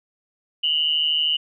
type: tone pair together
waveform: sine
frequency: 2860 / 3013 Hz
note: F7 / F#7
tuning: +41 / +31 cents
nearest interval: minor second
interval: 90 cents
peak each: -21 dBFS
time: 0.63-1.37 s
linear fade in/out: 10 ms
effects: none